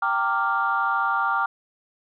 sine chord, G minor seventh, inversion none, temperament equal with one note detuned, 784 / 916.8 / 1174.7 / 1396.9 Hz, G5 / Bb5 / D6 / F6, 0 / -29 / 0 / 0 cents, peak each -27 / -27 / -24 / -24 dBFS, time 0.02-1.46 s, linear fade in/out 5 ms, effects tanh soft clip ceiling -11 dBFS

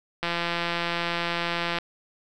click train, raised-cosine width 0.3 ms, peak -11 dBFS, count 267, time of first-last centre 0.23-1.786 s, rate 171 Hz, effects none

